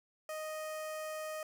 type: tone with notch filter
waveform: sawtooth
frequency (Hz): 622.3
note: D#5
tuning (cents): 0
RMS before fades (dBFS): -41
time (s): 0.29-1.43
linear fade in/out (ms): 2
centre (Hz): 3800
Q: 1.8
effects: none